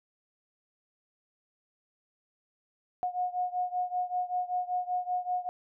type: beating tone pair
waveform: sine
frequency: 722 / 727.2 Hz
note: F#5 / F#5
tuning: -43 / -30 cents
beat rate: 5.2 Hz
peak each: -31 / -33 dBFS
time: 3.03-5.49 s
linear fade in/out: 0 ms
effects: none